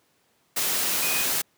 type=tone in noise; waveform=sine; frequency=2489 Hz; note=D#7; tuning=in tune; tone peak=-29 dBFS; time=1.02-1.24 s; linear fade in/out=10 ms; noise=white; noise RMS=-25 dBFS; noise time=0.56-1.42 s; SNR=-7 dB; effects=pink hiss -66 dBFS RMS until 1.57 s + high-pass 150 Hz 12 dB/octave